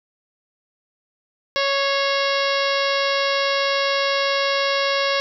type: harmonic tone with a mistuned harmonic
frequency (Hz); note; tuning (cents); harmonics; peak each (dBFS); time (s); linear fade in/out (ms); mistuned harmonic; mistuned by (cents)
554.4; C#5; 0; 1 / 2 / 3 / 4 / 5 / 6 / 7 / 8 / 9 / 10; -22 / -25 / -27 / -28 / -29 / -30 / -30 / -31 / -32 / -32; 1.56-5.2; 0; 4; -40
effects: none